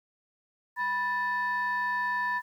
sine tone pair together, 982 / 1763.9 Hz, B5 / A6, -10 / +4 cents, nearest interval minor seventh, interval 1014 cents, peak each -28 dBFS, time 0.76-2.42 s, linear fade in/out 50 ms, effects tanh soft clip ceiling -22 dBFS + 10-bit

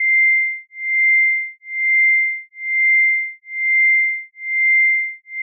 sine tone with tremolo, 2093 Hz, C7, in tune, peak -10 dBFS, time 0-5.42 s, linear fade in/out 5 ms, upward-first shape sine, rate 1.1 Hz, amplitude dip 100%, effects none

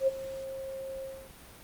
sine tone with ADSR envelope, 535 Hz, C5, 38 cents sharp, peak -20 dBFS, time 0-1.31 s, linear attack 74 ms, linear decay 25 ms, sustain -16 dB, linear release 290 ms, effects pink hiss -51 dBFS RMS until 1.63 s + Opus 48 kbps

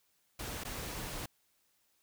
pink noise with dropouts, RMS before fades -41 dBFS, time 0.39-1.26 s, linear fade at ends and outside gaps 5 ms, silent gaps 0.637-0.649 s, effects white hiss -74 dBFS RMS until 2.02 s

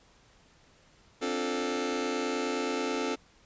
sawtooth chord, D minor seventh, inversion third, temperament just, 264.3 / 293.7 / 352.4 / 440.5 Hz, C4 / D4 / F4 / A4, +18 / 0 / +16 / +2 cents, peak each -30 / -33 / -32 / -29 dBFS, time 1.21-3.16 s, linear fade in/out 20 ms, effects pink hiss -61 dBFS RMS until 3.45 s + resampled to 16000 Hz

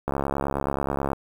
click train, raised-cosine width 1 ms, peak -11 dBFS, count 74, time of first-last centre 0.08-1.132 s, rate 69.4 Hz, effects 7-bit

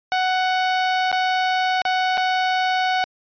sawtooth tone with dropouts, 743 Hz, F#5, 7 cents sharp, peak -14 dBFS, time 0.12-3.04 s, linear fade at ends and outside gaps 0 ms, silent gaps 1.116-1.127 / 1.818-1.852 / 2.173-2.178 s, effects resampled to 11025 Hz

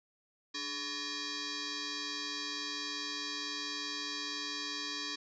sine tone with frequency modulation, 293.7 Hz, D4, in tune, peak -36 dBFS, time 0.54-5.16 s, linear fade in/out 10 ms, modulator 712 Hz, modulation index 7.5, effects none

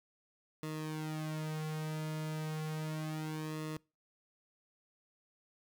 sawtooth tone with flanger, 155.56 Hz, D#3, in tune, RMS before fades -39 dBFS, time 0.63-3.77 s, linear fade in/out 0 ms, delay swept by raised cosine 1.3 to 3.8 ms, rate 0.33 Hz, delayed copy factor -0.8, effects noise-tail reverb RT60 0.3 s tail -25 dB re dry

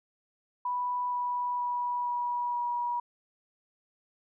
sine tone with pitch steps, 986 / 980.3 / 974.7 / 969.1 / 963.5 Hz, B5 / B5 / B5 / B5 / B5, -3 / -13 / -23 / -33 / -43 cents, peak -28 dBFS, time 0.65-3 s, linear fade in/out 5 ms, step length 470 ms, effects none

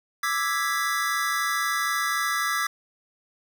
square chord, E dominant seventh, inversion third, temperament equal, 1174.7 / 1318.5 / 1661.2 / 1975.5 Hz, D6 / E6 / G#6 / B6, 0 / 0 / 0 / 0 cents, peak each -30 dBFS, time 0.23-2.67 s, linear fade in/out 5 ms, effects none

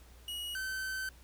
45% pulse tone pair in turn, 2902 / 1537.3 Hz, F#7 / G6, -34 / -34 cents, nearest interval major seventh, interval 1100 cents, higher first, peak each -37 / -35 dBFS, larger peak second, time 0.28-0.55 / 0.55-1.09 s, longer second, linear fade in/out 2 ms, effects added 60 Hz sine -54 dBFS peak until 1.23 s + pink hiss -61 dBFS RMS until 1.23 s

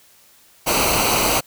pink noise with comb filter, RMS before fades -18 dBFS, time 0.66-1.41 s, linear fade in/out 20 ms, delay 0.57 ms, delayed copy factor -0.7, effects white hiss -52 dBFS RMS until 1.46 s

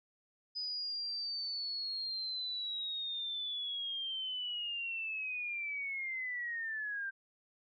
sine linear sweep, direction down, 5000 to 1568 Hz, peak -36 dBFS, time 0.55-7.11 s, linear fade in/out 20 ms, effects none

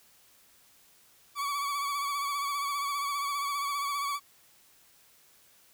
40% pulse tone with vibrato, 1135 Hz, C#6, 41 cents sharp, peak -29 dBFS, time 1.35-4.2 s, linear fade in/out 50 ms, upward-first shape sine, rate 15 Hz, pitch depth 42 cents each way, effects white hiss -61 dBFS RMS until 5.73 s

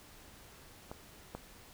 clicks, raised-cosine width 1 ms, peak -28 / -26 dBFS, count 2, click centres 0.915 / 1.35 s, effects pink hiss -56 dBFS RMS until 1.73 s

